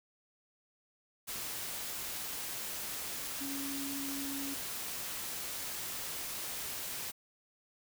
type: tone in noise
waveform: sine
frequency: 277.2 Hz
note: C#4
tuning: in tune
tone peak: -39 dBFS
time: 3.4-4.55 s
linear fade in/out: 20 ms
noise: white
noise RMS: -40 dBFS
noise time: 1.27-7.12 s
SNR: -2 dB
effects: none